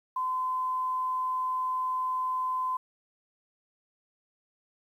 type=tone; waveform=sine; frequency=1024 Hz; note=C6; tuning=38 cents flat; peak=-27 dBFS; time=0.16-2.77 s; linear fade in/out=5 ms; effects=10-bit